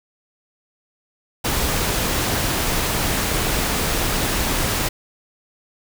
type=noise; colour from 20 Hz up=pink; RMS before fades=-21 dBFS; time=1.44-4.89 s; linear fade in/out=10 ms; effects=none